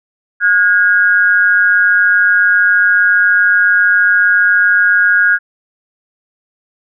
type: tone pair together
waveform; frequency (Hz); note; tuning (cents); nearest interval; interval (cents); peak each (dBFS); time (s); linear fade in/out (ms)
sine; 1444 / 1636.8; F#6 / G#6; -43 / -26; major second; 217; -10; 0.4-5.39; 50
effects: none